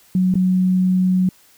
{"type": "tone with dropouts", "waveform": "sine", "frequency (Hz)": 184.6, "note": "F#3", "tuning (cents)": -4, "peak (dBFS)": -13, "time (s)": [0.15, 1.29], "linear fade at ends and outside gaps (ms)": 2, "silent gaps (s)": [0.341, 0.354], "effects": ["white hiss -52 dBFS RMS until 1.57 s"]}